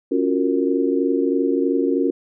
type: chord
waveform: sine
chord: Gb major seventh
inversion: second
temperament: just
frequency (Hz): 277.5 / 346.9 / 370 / 462.5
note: Db4 / F4 / Gb4 / Bb4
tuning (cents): +2 / -12 / 0 / -14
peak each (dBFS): -20 / -23 / -23 / -23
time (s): 0.11-2.11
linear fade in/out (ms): 10
effects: none